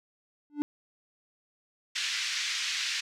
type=tone with exponential growth; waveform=triangle; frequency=293.7 Hz; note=D4; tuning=in tune; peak=-20 dBFS; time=0.5-0.62 s; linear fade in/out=0 ms; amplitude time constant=24 ms
type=band-pass noise; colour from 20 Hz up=pink; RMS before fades=-32 dBFS; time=1.95-3.01 s; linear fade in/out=10 ms; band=1900 to 6200 Hz; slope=24 dB/octave
effects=none